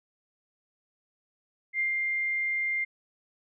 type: tone with ADSR envelope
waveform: sine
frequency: 2100 Hz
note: C7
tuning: 6 cents sharp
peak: -24 dBFS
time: 1.73-2.85 s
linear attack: 65 ms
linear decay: 120 ms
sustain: -2 dB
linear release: 15 ms
effects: none